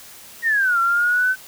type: exponential two-way sweep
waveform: sine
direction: down then up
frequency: 1900 to 1357 to 1532 Hz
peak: -15 dBFS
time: 0.42-1.36 s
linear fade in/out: 50 ms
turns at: 0.79 s
effects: white hiss -42 dBFS RMS until 1.47 s